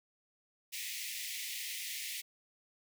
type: high-pass noise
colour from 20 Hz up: pink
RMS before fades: -41 dBFS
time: 0.72-2.22 s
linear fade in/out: 20 ms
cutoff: 1900 Hz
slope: 96 dB/octave
effects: none